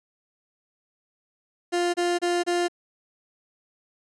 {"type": "tone bursts", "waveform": "30% pulse", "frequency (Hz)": 350.1, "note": "F4", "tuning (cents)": 4, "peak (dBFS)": -19, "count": 4, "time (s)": [1.72, 2.684], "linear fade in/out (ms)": 20, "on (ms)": 220, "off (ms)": 28, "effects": ["resampled to 22050 Hz"]}